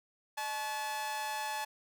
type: tone with amplitude modulation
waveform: sawtooth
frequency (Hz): 861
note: A5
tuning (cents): -38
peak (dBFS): -28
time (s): 0.37-1.65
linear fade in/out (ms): 10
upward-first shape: sine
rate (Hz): 250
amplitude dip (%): 65
effects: none